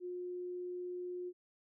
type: tone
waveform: sine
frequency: 358.4 Hz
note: F4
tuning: 45 cents sharp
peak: -39 dBFS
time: 0-1.33 s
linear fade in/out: 50 ms
effects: none